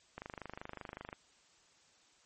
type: click train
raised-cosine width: 0.5 ms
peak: -28 dBFS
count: 25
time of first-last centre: 0.18-1.129 s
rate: 25.3 Hz
effects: white hiss -67 dBFS RMS until 2.25 s + MP3 32 kbps